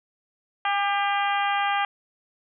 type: harmonic tone with a mistuned harmonic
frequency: 399.3 Hz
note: G4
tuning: 32 cents sharp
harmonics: 2 / 3 / 4 / 5 / 6 / 7 / 8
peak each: -24 / -28 / -30 / -32 / -34 / -35 / -36 dBFS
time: 0.65-1.85 s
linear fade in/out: 2 ms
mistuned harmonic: 2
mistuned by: +20 cents
effects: none

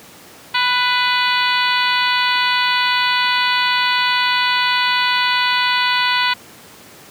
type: harmonic tone with a mistuned harmonic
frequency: 493.9 Hz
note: B4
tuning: in tune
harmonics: 2 / 3 / 4 / 5 / 6 / 7 / 8 / 9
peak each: -19 / -21 / -22 / -23 / -24 / -24 / -25 / -26 dBFS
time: 0.54-6.34 s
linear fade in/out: 10 ms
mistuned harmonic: 4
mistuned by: +21 cents
effects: pink hiss -41 dBFS RMS until 7.1 s + high-pass 150 Hz 12 dB/octave

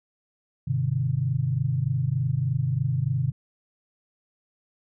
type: tone cluster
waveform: sine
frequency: 100 / 127.5 / 150.8 Hz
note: G2 / C3 / D3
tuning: +35 / -44 / +46 cents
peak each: -31 / -24 / -27 dBFS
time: 0.67-3.32 s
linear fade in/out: 10 ms
effects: none

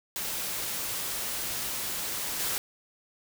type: noise with level steps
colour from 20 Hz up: white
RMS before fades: -33 / -30 dBFS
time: 0.16-2.58 s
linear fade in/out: 0 ms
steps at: 2.39 s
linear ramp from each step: 10 ms
effects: none

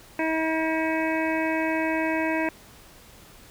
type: harmonic tone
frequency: 320 Hz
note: D#4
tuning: 49 cents sharp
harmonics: 1 / 2 / 3 / 5 / 6 / 7 / 8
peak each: -26 / -29 / -31 / -33 / -34 / -34 / -35 dBFS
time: 0.19-2.49 s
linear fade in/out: 2 ms
effects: pink hiss -50 dBFS RMS until 3.5 s

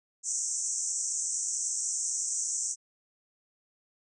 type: band-pass noise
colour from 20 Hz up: white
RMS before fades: -32 dBFS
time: 0.23-2.76 s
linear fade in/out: 50 ms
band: 5800 to 8300 Hz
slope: 96 dB/octave
effects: none

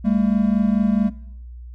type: tone pair together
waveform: triangle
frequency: 201.1 / 225.7 Hz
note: G3 / A3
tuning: +44 / +44 cents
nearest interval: major second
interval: 200 cents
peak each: -16 dBFS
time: 0.04-1.1 s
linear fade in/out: 20 ms
effects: noise-tail reverb RT60 0.8 s tail -20 dB re dry + added 60 Hz sine -34 dBFS peak until 1.74 s

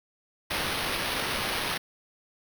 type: noise with sample-and-hold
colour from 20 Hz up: blue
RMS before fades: -30 dBFS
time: 0.5-1.78 s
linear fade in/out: 10 ms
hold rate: 7350 Hz
effects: none

